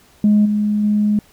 sine tone with level steps, 209.2 Hz, G#3, 13 cents sharp, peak -8 / -14 / -12 dBFS, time 0.24-1.19 s, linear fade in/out 2 ms, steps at 0.45 / 0.83 s, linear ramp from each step 10 ms, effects tanh soft clip ceiling -6 dBFS + pink hiss -51 dBFS RMS until 1.32 s

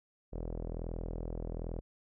sawtooth tone with low-pass filter, 41.2 Hz, E1, in tune, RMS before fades -39 dBFS, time 0.32-1.81 s, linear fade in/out 20 ms, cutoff 530 Hz, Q 2.1, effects none

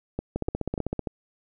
two click trains, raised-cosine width 2 ms, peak -15 / -14 dBFS, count 4 / 11, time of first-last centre 0.19-1.072 / 0.36-0.993 s, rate 3.4 / 15.8 Hz, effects none

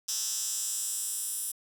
10% pulse tone with high-pass filter sweep, 220 Hz, A3, in tune, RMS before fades -33 dBFS, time 0.08-1.52 s, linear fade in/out 10 ms, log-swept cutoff 6100 to 9600 Hz, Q 2.8, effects none

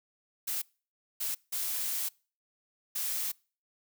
blue noise bursts at uneven times, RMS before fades -33 dBFS, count 4, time 0.47-0.62 / 1.2-1.35 / 1.52-2.09 / 2.95-3.32 s, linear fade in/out 10 ms, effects noise-tail reverb RT60 0.4 s tail -26 dB re dry

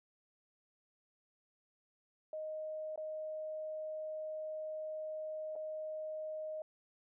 sine tone with dropouts, 622.3 Hz, D#5, in tune, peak -39 dBFS, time 2.33-6.62 s, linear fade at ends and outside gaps 2 ms, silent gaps 2.959-2.976 / 5.555-5.561 s, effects none

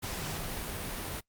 sine tone in noise, 155.56 Hz, D#3, in tune, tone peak -44 dBFS, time 0.18-0.51 s, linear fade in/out 20 ms, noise pink, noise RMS -37 dBFS, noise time 0.02-1.21 s, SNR -10 dB, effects noise-tail reverb RT60 0.1 s tail -22 dB re dry + Opus 48 kbps

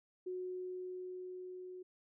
sine tone with level ramp, 366.3 Hz, F#4, 17 cents flat, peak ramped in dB -38 to -46 dBFS, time 0.26-1.83 s, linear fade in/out 10 ms, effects none

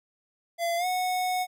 square tone with pitch glide, 681 to 734.1 Hz, F5 to F#5, -44 to -14 cents, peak -26 dBFS, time 0.58-1.47 s, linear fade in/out 50 ms, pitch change +130 cents, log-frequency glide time 0.77-0.86 s, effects none

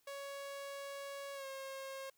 sawtooth tone with pitch glide, 558 to 538.4 Hz, C#5 to C5, +11 to +49 cents, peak -40 dBFS, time 0.07-2.1 s, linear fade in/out 5 ms, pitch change -62 cents, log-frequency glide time 1.34-1.46 s, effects white hiss -75 dBFS RMS until 2.17 s

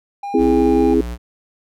triangle tone, 806 Hz, G5, 48 cents sharp, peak -22 dBFS, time 0.23-0.94 s, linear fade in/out 5 ms
sine chord, C augmented, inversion none, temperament equal, 261.6 / 329.6 / 415.3 Hz, C4 / E4 / G#4, 0 / 0 / 0 cents, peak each -16 dBFS, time 0.34-1.01 s, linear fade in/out 5 ms
square tone with pitch glide, 61 to 59.61 Hz, B1 to A#1, -21 to +39 cents, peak -25 dBFS, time 0.37-1.18 s, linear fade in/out 50 ms, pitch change -40 cents, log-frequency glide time 0.55-1.02 s
effects none

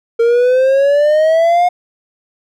triangle exponential sweep, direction up, 458.6 to 720 Hz, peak -6 dBFS, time 0.19-1.69 s, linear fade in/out 10 ms, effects none

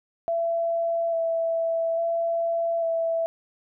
sine tone with vibrato, 666 Hz, E5, 18 cents sharp, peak -22 dBFS, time 0.28-3.26 s, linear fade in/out 0 ms, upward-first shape square, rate 0.59 Hz, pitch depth 13 cents each way, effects none

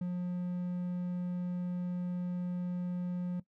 triangle tone, 178.4 Hz, F3, 37 cents sharp, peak -30 dBFS, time 0.01-3.4 s, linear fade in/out 5 ms, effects noise-tail reverb RT60 0.1 s tail -18 dB re dry

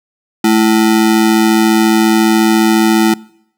square ring-modulated tone, 274.4 Hz, C#4, 17 cents flat, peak -5 dBFS, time 0.44-3.14 s, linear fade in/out 5 ms, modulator 57.2 Hz, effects noise-tail reverb RT60 0.7 s tail -23 dB re dry

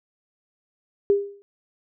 sine tone with exponential decay, 402.3 Hz, G4, 45 cents sharp, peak -12 dBFS, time 1.1-1.42 s, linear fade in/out 0 ms, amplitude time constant 69 ms, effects none

